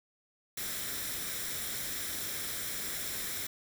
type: noise with comb filter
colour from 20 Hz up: white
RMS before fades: -37 dBFS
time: 0.57-3.47 s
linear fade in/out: 5 ms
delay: 0.54 ms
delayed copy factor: +0.5
effects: none